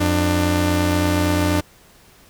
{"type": "tone pair together", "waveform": "sawtooth", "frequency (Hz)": [88.6, 298], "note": ["F2", "D4"], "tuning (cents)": [25, 25], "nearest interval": "octave + major sixth", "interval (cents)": 2100, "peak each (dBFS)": -15, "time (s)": [0, 1.61], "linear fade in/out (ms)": 10, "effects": ["pink hiss -50 dBFS RMS until 2.29 s"]}